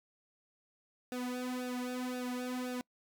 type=tone with flanger; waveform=sawtooth; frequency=250.1 Hz; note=B3; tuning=22 cents sharp; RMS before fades=-38 dBFS; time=1.12-2.81 s; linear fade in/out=0 ms; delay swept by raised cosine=0.94 to 3.04 ms; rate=1.9 Hz; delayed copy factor=-0.95; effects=noise-tail reverb RT60 0.1 s tail -26 dB re dry